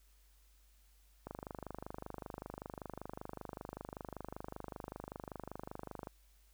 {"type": "click train", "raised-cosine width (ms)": 1, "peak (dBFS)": -29, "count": 122, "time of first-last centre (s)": [1.27, 6.072], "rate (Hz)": 25.2, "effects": ["added 50 Hz sine -64 dBFS peak until 6.53 s", "white hiss -72 dBFS RMS until 6.53 s"]}